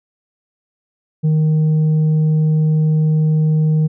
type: tone with tanh clipping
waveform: sine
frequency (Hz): 155.56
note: D#3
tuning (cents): 0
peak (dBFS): -12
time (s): 1.23-3.88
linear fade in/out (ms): 20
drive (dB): 3
effects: none

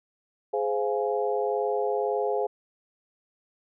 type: harmonic tone with a mistuned harmonic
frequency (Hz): 139.2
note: C#3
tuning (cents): +8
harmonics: 3 / 4 / 5 / 6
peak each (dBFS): -27 / -29 / -31 / -33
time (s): 0.53-2.47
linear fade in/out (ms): 10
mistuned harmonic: 4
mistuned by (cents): -120
effects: none

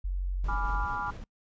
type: tone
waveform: sine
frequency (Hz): 45.92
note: F#1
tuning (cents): -12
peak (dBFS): -28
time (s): 0.04-0.85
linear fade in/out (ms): 10
type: noise with tremolo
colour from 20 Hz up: brown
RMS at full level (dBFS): -39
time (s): 0.44-1.24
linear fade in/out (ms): 2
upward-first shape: square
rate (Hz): 4.8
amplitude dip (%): 25
type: chord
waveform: sine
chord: G# diminished seventh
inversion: none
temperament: equal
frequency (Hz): 830.6 / 987.8 / 1174.7 / 1396.9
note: G#5 / B5 / D6 / F6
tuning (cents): 0 / 0 / 0 / 0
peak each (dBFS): -36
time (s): 0.48-1.11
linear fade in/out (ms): 10
effects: noise-tail reverb RT60 0.1 s tail -26 dB re dry + resampled to 16000 Hz

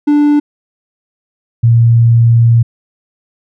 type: tone pair in turn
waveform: triangle / sine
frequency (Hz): 293.7 / 116.55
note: D4 / A#2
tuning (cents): 0 / 0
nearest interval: octave + major third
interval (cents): 1600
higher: first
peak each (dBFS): -4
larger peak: neither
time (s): 0.07-0.4 / 1.63-2.63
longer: second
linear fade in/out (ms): 10
effects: none

